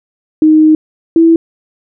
sine tone pair in turn, 311.1 / 329.6 Hz, D#4 / E4, 0 / 0 cents, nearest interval minor second, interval 100 cents, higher second, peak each -3 dBFS, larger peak neither, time 0.42-0.75 / 1.16-1.36 s, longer first, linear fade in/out 2 ms, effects none

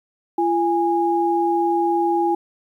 sine tone pair together, 341.5 / 824 Hz, F4 / G#5, -39 / -14 cents, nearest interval octave + minor third, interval 1525 cents, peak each -19 dBFS, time 0.38-2.35 s, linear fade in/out 5 ms, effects 9-bit

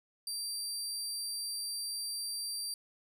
25% pulse tone, 4699 Hz, D8, in tune, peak -31 dBFS, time 0.27-2.74 s, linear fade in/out 2 ms, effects none

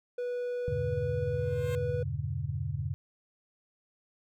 triangle tone, 490 Hz, B4, 14 cents flat, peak -29 dBFS, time 0.18-2.03 s, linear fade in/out 5 ms
sine chord, E diminished seventh, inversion none, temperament just, 82.41 / 98.89 / 118.67 / 142.4 Hz, E2 / G2 / Bb2 / Db3, 0 / +16 / +31 / +47 cents, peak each -38 / -36 / -37 / -35 dBFS, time 0.68-2.94 s, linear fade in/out 0 ms
10% pulse tone with exponential growth, 528 Hz, C5, 16 cents sharp, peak -31 dBFS, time 1.24-1.75 s, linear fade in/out 0 ms, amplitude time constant 110 ms
effects none

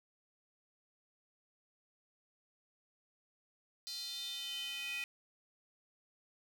square tone with high-pass filter sweep, 277.2 Hz, C#4, in tune, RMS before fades -42 dBFS, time 3.87-5.04 s, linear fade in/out 0 ms, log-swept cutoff 4400 to 2400 Hz, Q 6.4, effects none

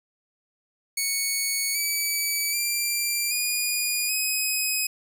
10% pulse tone with pitch steps, 2220 / 2293 / 2368 / 2446 / 2527 Hz, C#7 / D7 / D7 / D#7 / D#7, +2 / -42 / +14 / -30 / +26 cents, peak -15 dBFS, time 0.97-4.87 s, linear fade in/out 5 ms, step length 780 ms, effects none

